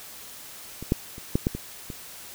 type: clicks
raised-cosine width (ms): 3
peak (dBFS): -22 / -7 / -27 / -8 / -9 / -18 / -22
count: 7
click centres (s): 0.826 / 0.921 / 1.181 / 1.355 / 1.469 / 1.55 / 1.902
effects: white hiss -43 dBFS RMS until 2.34 s